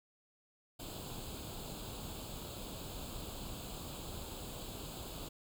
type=noise with comb filter; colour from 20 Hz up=pink; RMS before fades=-45 dBFS; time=0.79-5.29 s; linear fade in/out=10 ms; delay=0.26 ms; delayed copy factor=+0.8; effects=none